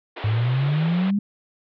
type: band-pass noise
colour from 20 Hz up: pink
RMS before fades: -35 dBFS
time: 0.16-1.11 s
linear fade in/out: 10 ms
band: 310 to 3800 Hz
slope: 48 dB/octave
type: exponential sweep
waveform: sine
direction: up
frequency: 103.83 to 207.9 Hz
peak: -18 dBFS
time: 0.24-1.19 s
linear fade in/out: 5 ms
effects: none